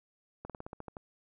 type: slowing click train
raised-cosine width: 1 ms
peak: -28 dBFS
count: 9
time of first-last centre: 0.45-0.968 s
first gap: 47 ms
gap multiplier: 1.09
effects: none